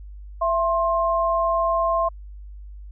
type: tone pair together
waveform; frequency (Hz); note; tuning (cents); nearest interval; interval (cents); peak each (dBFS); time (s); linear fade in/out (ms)
sine; 667.1 / 1059; E5 / C6; +20 / +21; minor sixth; 801; -21; 0.41-2.09; 10
effects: added 50 Hz sine -36 dBFS peak until 2.91 s